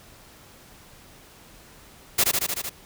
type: noise with echo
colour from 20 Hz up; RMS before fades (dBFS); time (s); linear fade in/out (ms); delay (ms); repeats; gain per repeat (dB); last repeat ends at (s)
white; -19; 2.18-2.24; 10; 76; 6; -2; 2.696
effects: pink hiss -50 dBFS RMS until 2.85 s